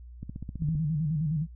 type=click train; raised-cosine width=5 ms; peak=-24 dBFS; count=9; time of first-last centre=0.23-0.753 s; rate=15.3 Hz
type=tone with vibrato; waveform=sine; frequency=154.9 Hz; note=D#3; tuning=7 cents flat; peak=-25 dBFS; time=0.59-1.47 s; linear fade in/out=50 ms; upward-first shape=square; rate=9.7 Hz; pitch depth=92 cents each way
effects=noise-tail reverb RT60 0.1 s tail -23 dB re dry + added 60 Hz sine -43 dBFS peak until 1.55 s